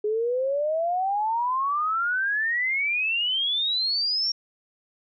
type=exponential sweep; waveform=sine; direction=up; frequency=415.1 to 5588 Hz; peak=-22 dBFS; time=0.04-4.32 s; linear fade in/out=5 ms; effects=none